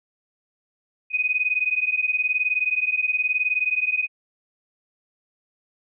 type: beating tone pair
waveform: sine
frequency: 2489 / 2508 Hz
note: D#7 / D#7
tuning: 0 / +13 cents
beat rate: 19 Hz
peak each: -23 / -23 dBFS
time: 1.1-4.08 s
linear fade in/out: 50 ms
effects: none